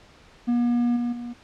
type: tone with level steps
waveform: triangle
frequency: 240 Hz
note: B3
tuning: 49 cents flat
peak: -17 / -21 / -29 dBFS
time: 0.47-1.34 s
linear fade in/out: 20 ms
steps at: 0.96 / 1.12 s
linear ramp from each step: 10 ms
effects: pink hiss -52 dBFS RMS until 1.43 s + low-pass 5000 Hz 12 dB/octave